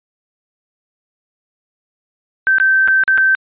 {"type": "tone with dropouts", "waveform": "sine", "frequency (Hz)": 1552, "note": "G6", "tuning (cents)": -18, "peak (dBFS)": -9, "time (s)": [2.47, 3.35], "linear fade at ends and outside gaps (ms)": 0, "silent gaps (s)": [[2.584, 2.6], [2.876, 2.883], [3.036, 3.079], [3.176, 3.181]], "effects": ["resampled to 8000 Hz"]}